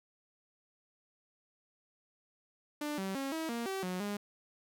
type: tone with pitch steps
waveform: sawtooth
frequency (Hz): 296.6 / 192.3 / 272.4 / 321.6 / 234.3 / 384.9 / 182.5 / 204.7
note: D4 / G3 / C#4 / E4 / A#3 / G4 / F#3 / G#3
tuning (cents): +17 / -33 / -30 / -43 / +9 / -32 / -24 / -25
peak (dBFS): -31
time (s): 2.81-4.17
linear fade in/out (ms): 5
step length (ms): 170
effects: none